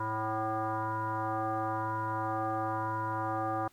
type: tone with frequency modulation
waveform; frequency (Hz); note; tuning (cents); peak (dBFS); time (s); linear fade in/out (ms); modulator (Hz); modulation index
sine; 110; A2; 0; -30; 0-3.68; 5; 219; 5.4
effects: pink hiss -64 dBFS RMS until 3.72 s + Opus 48 kbps